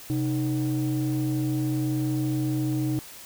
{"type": "tone pair together", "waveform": "sine", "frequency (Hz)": [130.09, 309.4], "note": ["C3", "D#4"], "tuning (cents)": [-10, -10], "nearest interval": "octave + minor third", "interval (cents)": 1500, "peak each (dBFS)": -24, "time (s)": [0.1, 2.99], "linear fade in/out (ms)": 0, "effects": ["tanh soft clip ceiling -20 dBFS", "white hiss -44 dBFS RMS until 3.25 s"]}